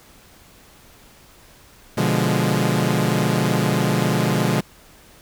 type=chord; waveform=sawtooth; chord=B diminished seventh; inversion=none; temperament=equal; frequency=123.47 / 146.83 / 174.61 / 207.7 Hz; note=B2 / D3 / F3 / Ab3; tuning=0 / 0 / 0 / 0 cents; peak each=-19 dBFS; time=1.97-4.61 s; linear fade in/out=10 ms; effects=pink hiss -49 dBFS RMS until 5.21 s